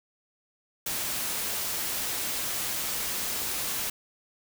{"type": "noise", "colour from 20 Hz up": "white", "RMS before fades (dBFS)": -31, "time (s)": [0.86, 3.9], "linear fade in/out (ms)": 5, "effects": []}